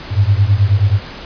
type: beating tone pair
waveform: sine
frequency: 96 / 105.4 Hz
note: G2 / G#2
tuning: -36 / +26 cents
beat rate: 9.4 Hz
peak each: -12 dBFS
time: 0.1-1 s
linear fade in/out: 50 ms
effects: pink hiss -31 dBFS RMS until 1.25 s + resampled to 11025 Hz